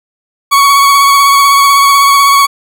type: tone with vibrato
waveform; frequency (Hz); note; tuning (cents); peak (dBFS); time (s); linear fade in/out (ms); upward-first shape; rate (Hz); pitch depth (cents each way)
40% pulse; 1118; C#6; +14; -3; 0.51-2.47; 20; triangle; 16; 28
effects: none